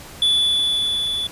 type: tone with level ramp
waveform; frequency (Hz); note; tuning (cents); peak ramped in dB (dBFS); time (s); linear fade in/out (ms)
triangle; 3455; A7; -32; -12 to -20; 0.22-1.27; 2
effects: pink hiss -39 dBFS RMS until 1.31 s + resampled to 32000 Hz